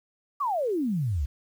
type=exponential sweep; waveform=sine; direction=down; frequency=1200 to 62.7 Hz; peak=-24 dBFS; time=0.4-1.26 s; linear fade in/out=10 ms; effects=9-bit